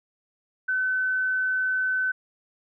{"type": "tone", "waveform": "sine", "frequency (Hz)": 1517, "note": "F#6", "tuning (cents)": 43, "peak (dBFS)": -22, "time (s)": [0.68, 2.12], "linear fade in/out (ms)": 10, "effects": []}